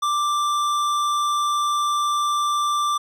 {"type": "tone with tanh clipping", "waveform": "sine", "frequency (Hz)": 1178, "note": "D6", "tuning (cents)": 5, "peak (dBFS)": -21, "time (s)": [0.02, 2.98], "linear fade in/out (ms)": 10, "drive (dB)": 16, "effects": []}